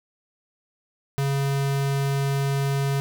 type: tone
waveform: square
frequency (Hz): 138.59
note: C#3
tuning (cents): 0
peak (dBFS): -22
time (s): 1.18-3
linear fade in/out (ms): 0
effects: none